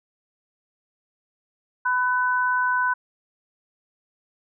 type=tone pair together; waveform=sine; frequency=1000 / 1503 Hz; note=B5 / F#6; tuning=+21 / +27 cents; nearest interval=perfect fifth; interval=706 cents; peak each=-22 / -22 dBFS; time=1.85-2.94 s; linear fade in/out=10 ms; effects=none